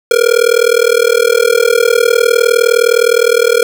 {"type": "tone with amplitude modulation", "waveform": "square", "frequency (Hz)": 471.7, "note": "A#4", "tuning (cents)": 20, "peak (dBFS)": -4, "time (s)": [0.11, 3.63], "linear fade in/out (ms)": 2, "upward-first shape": "sine", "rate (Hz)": 39.6, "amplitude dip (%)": 100, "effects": []}